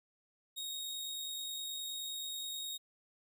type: tone with amplitude modulation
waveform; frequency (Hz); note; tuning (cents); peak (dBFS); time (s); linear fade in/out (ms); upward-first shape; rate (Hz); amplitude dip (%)
sawtooth; 3751; A#7; +10; -35; 0.56-2.78; 20; sine; 49.5; 25
effects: none